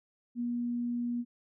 sine tone, 240.1 Hz, B3, 49 cents flat, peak -30 dBFS, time 0.35-1.25 s, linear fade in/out 50 ms, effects none

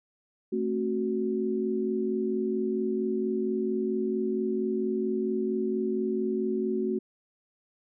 sine chord, F# diminished, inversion first, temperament just, 222 / 266.4 / 370 Hz, A3 / C4 / F#4, +16 / +31 / 0 cents, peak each -30 / -34 / -28 dBFS, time 0.52-6.99 s, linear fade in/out 10 ms, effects none

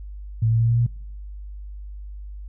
sine tone with pitch steps, 112 / 113.69 / 115.42 / 117.16 / 118.93 Hz, A2 / A#2 / A#2 / A#2 / A#2, +31 / -43 / -17 / +9 / +35 cents, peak -16 dBFS, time 0.42-0.865 s, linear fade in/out 5 ms, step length 89 ms, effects noise-tail reverb RT60 0.6 s tail -23 dB re dry + added 50 Hz sine -33 dBFS peak until 2.48 s

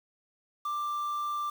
triangle tone with quantisation, 1181 Hz, D6, 9 cents sharp, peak -28 dBFS, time 0.65-1.5 s, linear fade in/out 5 ms, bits 8, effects none

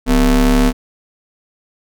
square ring-modulated tone, 107.9 Hz, A2, 33 cents flat, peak -7 dBFS, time 0.06-0.73 s, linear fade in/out 50 ms, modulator 144 Hz, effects none

